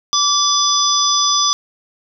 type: tone cluster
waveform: sine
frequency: 1162 / 3471 / 4970 / 5930 Hz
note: D6 / A7 / D#8 / F#8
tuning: -19 / -24 / -3 / +3 cents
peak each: -18 dBFS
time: 0.13-1.53 s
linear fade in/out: 0 ms
effects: none